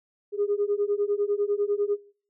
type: beating tone pair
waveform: sine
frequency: 404.4 / 414.4 Hz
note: G#4 / G#4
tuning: -46 / -4 cents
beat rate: 10 Hz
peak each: -25 dBFS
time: 0.32-1.98 s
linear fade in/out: 50 ms
effects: noise-tail reverb RT60 0.5 s tail -21 dB re dry + tanh soft clip ceiling -16 dBFS